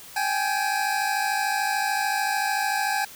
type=tone pair together; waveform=25% pulse; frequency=784 / 837.5 Hz; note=G5 / G#5; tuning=0 / +14 cents; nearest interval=minor second; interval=114 cents; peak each=-22 dBFS; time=0.16-3.05 s; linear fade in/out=5 ms; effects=white hiss -44 dBFS RMS until 3.15 s